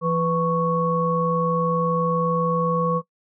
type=tone cluster; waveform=sine; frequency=169 / 496.4 / 1108 Hz; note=E3 / B4 / C#6; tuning=+43 / +9 / -1 cents; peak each=-23 dBFS; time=0.01-3.02 s; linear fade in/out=50 ms; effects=noise-tail reverb RT60 0.1 s tail -20 dB re dry